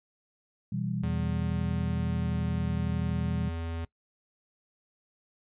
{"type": "chord", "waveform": "sine", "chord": "E minor", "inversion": "second", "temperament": "equal", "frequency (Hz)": [123.47, 164.81, 196], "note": ["B2", "E3", "G3"], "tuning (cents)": [0, 0, 0], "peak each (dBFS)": -33, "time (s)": [0.72, 3.49], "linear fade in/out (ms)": 5}
{"type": "tone", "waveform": "square", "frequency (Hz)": 82.9, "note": "E2", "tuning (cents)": 10, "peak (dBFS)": -33, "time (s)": [1.03, 3.85], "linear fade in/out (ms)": 5}
{"effects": ["noise-tail reverb RT60 0.1 s tail -21 dB re dry", "resampled to 8000 Hz"]}